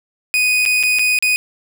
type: tone with dropouts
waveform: 40% pulse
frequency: 2489 Hz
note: D#7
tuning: in tune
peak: -12 dBFS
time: 0.34-1.36 s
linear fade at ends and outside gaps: 0 ms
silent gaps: 0.653-0.66 / 0.829-0.835 / 0.987-0.993 / 1.188-1.225 s
effects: none